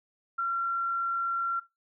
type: tone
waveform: sine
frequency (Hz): 1368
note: F6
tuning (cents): -36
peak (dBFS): -26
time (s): 0.38-1.6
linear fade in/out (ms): 10
effects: noise-tail reverb RT60 0.2 s tail -17 dB re dry